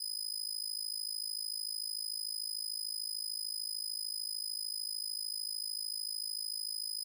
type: tone with amplitude modulation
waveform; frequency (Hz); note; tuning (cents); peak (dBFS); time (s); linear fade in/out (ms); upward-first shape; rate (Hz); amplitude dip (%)
sawtooth; 5010; D#8; +11; -30; 0-7.04; 10; sine; 53.4; 95
effects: none